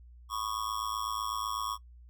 square tone with amplitude modulation, 1108.7 Hz, C#6, in tune, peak -29 dBFS, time 0.29-1.78 s, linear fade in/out 50 ms, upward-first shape sine, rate 108 Hz, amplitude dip 95%, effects noise-tail reverb RT60 0.1 s tail -19 dB re dry + added 60 Hz sine -50 dBFS peak until 2.09 s

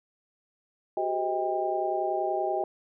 sine tone cluster, 374.1 / 404.6 / 514 / 634 / 798 Hz, F#4 / G#4 / C5 / D#5 / G5, +19 / -45 / -31 / +32 / +31 cents, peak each -31 / -37 / -39 / -30 / -30 dBFS, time 0.97-2.64 s, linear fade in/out 2 ms, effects none

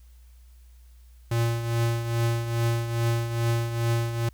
square tone with tremolo, 116.54 Hz, A#2, in tune, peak -21 dBFS, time 1.31-4.29 s, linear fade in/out 5 ms, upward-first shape triangle, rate 2.4 Hz, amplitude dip 65%, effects added 60 Hz sine -48 dBFS peak until 4.33 s + white hiss -65 dBFS RMS until 4.33 s

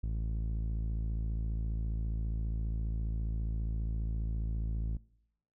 sawtooth tone with low-pass filter, 54.8 Hz, A1, 6 cents flat, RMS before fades -34 dBFS, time 0.03-4.97 s, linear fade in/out 5 ms, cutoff 160 Hz, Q 0.6, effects noise-tail reverb RT60 0.8 s tail -23 dB re dry

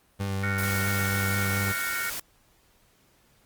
30% pulse tone with vibrato, 98 Hz, G2, in tune, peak -24 dBFS, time 0.19-1.73 s, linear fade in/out 20 ms, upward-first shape sine, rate 4.4 Hz, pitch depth 17 cents each way
sine chord, Gb major seventh, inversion third, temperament just, 1387.5 / 1480 / 1850 / 2220 Hz, F6 / Gb6 / Bb6 / Db7, -12 / 0 / -14 / +2 cents, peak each -33 / -34 / -35 / -34 dBFS, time 0.43-2.1 s, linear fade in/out 5 ms
white noise, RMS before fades -34 dBFS, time 0.58-2.2 s, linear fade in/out 5 ms
effects pink hiss -63 dBFS RMS until 3.45 s + Opus 32 kbps

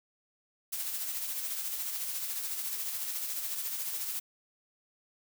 blue noise with tremolo, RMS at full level -34 dBFS, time 0.72-4.2 s, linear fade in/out 10 ms, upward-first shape sine, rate 14 Hz, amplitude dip 40%, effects none

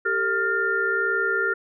sine tone cluster, 390.5 / 452.3 / 1405 / 1801 Hz, G4 / A4 / F6 / A6, -7 / +48 / +10 / +40 cents, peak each -28 / -30 / -22 / -29 dBFS, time 0.05-1.54 s, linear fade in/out 10 ms, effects none

